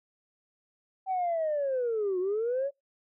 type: linear two-way sweep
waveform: sine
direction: down then up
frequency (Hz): 772 to 356.8 to 573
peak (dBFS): -25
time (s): 1.06-2.71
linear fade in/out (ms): 50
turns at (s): 2.19
effects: noise-tail reverb RT60 0.2 s tail -24 dB re dry + tanh soft clip ceiling -23 dBFS